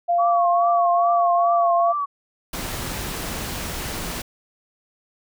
sine tone with pitch glide, 694 to 686.8 Hz, F5 to F5, -11 to -29 cents, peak -16 dBFS, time 0.08-1.93 s, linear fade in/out 20 ms, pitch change -18 cents, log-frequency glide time 1.31-1.74 s
sine tone with vibrato, 1117 Hz, C#6, 13 cents sharp, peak -21 dBFS, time 0.18-2.06 s, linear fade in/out 20 ms, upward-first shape triangle, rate 2.4 Hz, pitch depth 97 cents each way
pink noise, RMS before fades -29 dBFS, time 2.53-4.22 s, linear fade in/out 5 ms
effects none

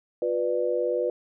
sine chord, B diminished, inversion second, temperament just, 355.6 / 493.9 / 592.7 Hz, F4 / B4 / D5, +31 / 0 / +16 cents, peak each -29 / -25 / -29 dBFS, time 0.22-1.1 s, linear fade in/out 2 ms, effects none

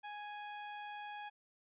sawtooth tone, 830.6 Hz, G#5, in tune, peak -40 dBFS, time 0.03-1.3 s, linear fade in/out 20 ms, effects resampled to 8000 Hz

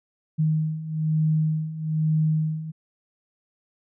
sine beating tone pair, 155.56 / 156.66 Hz, D#3 / D#3, 0 / +12 cents, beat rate 1.1 Hz, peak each -26 / -22 dBFS, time 0.38-2.72 s, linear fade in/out 20 ms, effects none

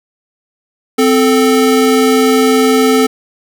square tone pair together, 259.2 / 438.6 Hz, C4 / A4, -16 / -6 cents, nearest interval major sixth, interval 910 cents, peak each -11 dBFS, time 0.98-3.07 s, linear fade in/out 10 ms, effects none

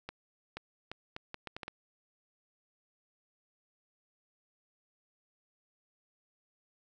accelerating click train, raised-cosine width 0.3 ms, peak -24 dBFS, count 9, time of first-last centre 0.09-1.68 s, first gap 480 ms, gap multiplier 0.72, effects none

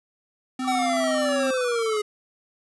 square tone with pitch glide, 257.3 to 259.5 Hz, C4 to C4, -29 to -14 cents, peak -27 dBFS, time 0.59-1.51 s, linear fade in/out 5 ms, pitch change +15 cents, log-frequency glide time 0.74-1.22 s
triangle tone with vibrato, 1244.5 Hz, D#6, in tune, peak -31 dBFS, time 0.61-1.99 s, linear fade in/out 20 ms, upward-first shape square, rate 14 Hz, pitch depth 130 cents each way
square exponential sweep, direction down, 770 to 415.8 Hz, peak -23 dBFS, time 0.67-2.02 s, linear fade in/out 10 ms
effects resampled to 24000 Hz + 9-bit

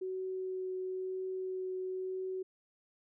sine tone with vibrato, 373.6 Hz, F#4, 17 cents sharp, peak -35 dBFS, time 0.01-2.43 s, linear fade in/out 10 ms, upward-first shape triangle, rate 1 Hz, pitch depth 9 cents each way, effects none

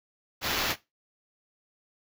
violet noise with sample-and-hold, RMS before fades -29 dBFS, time 0.41-0.76 s, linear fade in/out 50 ms, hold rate 8820 Hz, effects noise-tail reverb RT60 0.2 s tail -17 dB re dry

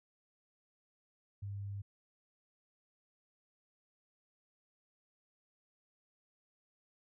sine tone, 100.1 Hz, G2, 37 cents sharp, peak -39 dBFS, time 1.42-1.82 s, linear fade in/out 10 ms, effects none

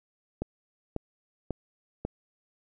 click train, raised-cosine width 2 ms, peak -17 dBFS, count 4, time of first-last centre 0.42-2.05 s, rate 1.84 Hz, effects none

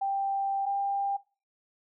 sine tone pair in turn, 787 / 795.7 Hz, G5 / G5, +7 / +26 cents, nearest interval unison, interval 19 cents, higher second, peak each -26 dBFS, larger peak neither, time 0.01-0.66 / 0.66-1.17 s, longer first, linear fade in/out 10 ms, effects noise-tail reverb RT60 0.3 s tail -19 dB re dry

